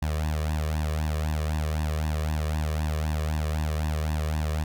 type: tone with flanger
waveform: sawtooth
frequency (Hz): 77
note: D#2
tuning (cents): -17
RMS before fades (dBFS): -27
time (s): 0.02-4.64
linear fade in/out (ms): 5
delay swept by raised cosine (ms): 1.1 to 1.76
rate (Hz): 3.9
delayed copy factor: +1
effects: none